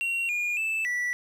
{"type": "tone with pitch steps", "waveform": "triangle", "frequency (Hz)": [2743, 2429, 2636, 1958], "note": ["F7", "D#7", "E7", "B6"], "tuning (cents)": [-32, -42, -1, -15], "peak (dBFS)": -24, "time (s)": [0.01, 1.13], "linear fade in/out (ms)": 0, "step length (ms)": 280, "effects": ["10-bit"]}